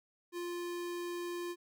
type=tone; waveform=square; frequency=349.2 Hz; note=F4; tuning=in tune; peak=-38 dBFS; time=0.32-1.56 s; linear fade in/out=50 ms; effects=none